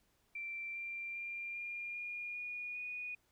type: tone with pitch steps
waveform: sine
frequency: 2349 / 2368 / 2387 / 2407 / 2426 / 2446 / 2466 Hz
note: D7 / D7 / D7 / D7 / D#7 / D#7 / D#7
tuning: 0 / +14 / +28 / +42 / -44 / -30 / -16 cents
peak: -40 dBFS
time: 0.35-3.15 s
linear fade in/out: 5 ms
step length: 400 ms
effects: pink hiss -75 dBFS RMS until 3.31 s